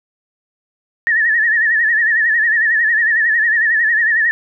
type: tone with vibrato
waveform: sine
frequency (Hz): 1805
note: A6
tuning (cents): +44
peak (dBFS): -11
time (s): 1.07-4.31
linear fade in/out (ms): 0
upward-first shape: sine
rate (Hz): 11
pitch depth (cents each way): 94
effects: none